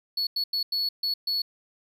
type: tone bursts at uneven times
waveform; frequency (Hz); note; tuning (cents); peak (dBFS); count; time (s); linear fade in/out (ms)
triangle; 4400; C#8; -14; -23; 6; 0.17-0.27 / 0.36-0.44 / 0.53-0.63 / 0.72-0.89 / 1.03-1.14 / 1.27-1.42; 5
effects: none

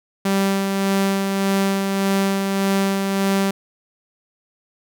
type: tone with tremolo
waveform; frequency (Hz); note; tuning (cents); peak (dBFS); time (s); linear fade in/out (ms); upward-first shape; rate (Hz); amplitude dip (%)
sawtooth; 195.5; G3; -4; -12; 0.25-3.51; 5; sine; 1.7; 35
effects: none

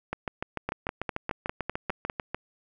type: two click trains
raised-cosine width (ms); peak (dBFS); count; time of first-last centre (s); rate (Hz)
0.5; -14 / -15; 8 / 16; 0.69-2.098 / 0.13-2.346; 4.97 / 6.77
effects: none

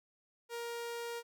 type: tone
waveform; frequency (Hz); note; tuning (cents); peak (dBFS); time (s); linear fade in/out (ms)
sawtooth; 470; A#4; +14; -35; 0.49-1.23; 50
effects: none

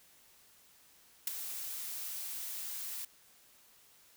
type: noise with ADSR envelope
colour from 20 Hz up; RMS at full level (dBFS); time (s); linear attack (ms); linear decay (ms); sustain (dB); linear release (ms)
blue; -30; 1.27-3.05; 4; 13; -11; 4
effects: white hiss -63 dBFS RMS until 4.16 s

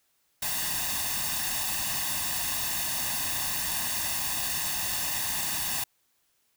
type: noise with comb filter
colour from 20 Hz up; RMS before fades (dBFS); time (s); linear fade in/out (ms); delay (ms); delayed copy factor
white; -30; 0.42-5.84; 5; 1.1; +0.75
effects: white hiss -71 dBFS RMS until 6.56 s

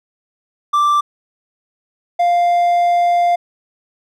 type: tone pair in turn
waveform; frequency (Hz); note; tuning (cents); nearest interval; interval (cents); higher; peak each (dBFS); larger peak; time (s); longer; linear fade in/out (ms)
triangle; 1174.7 / 698.7; D6 / F5; 0 / +1; major sixth; 899; first; -9; neither; 0.73-1.01 / 2.19-3.36; second; 10
effects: none

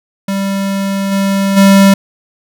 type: tone with level steps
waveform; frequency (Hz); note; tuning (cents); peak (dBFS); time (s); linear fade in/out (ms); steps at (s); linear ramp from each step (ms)
square; 196.1; G3; +1; -14 / -11 / -4; 0.28-1.94; 5; 1.11 / 1.56; 20
effects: none

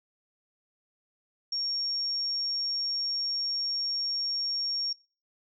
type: tone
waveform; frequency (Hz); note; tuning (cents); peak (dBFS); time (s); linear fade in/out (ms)
sine; 5540; F8; -15; -28; 1.52-4.93; 5
effects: noise-tail reverb RT60 0.4 s tail -26 dB re dry

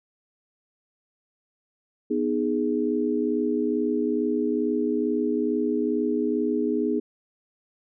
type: chord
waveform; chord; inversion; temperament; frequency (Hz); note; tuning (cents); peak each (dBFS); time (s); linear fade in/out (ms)
sine; G# minor; first; equal with one note detuned; 246.9 / 309.2 / 415.3; B3 / D#4 / G#4; 0 / -11 / 0; -26; 2.1-7; 10
effects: none

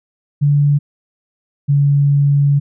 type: tone pair in turn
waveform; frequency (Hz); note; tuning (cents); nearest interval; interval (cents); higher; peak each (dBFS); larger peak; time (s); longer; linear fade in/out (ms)
sine; 144.4 / 142.25; D3 / C#3; -29 / +45; unison; 26; first; -9; neither; 0.41-0.79 / 1.68-2.6; second; 20
effects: none

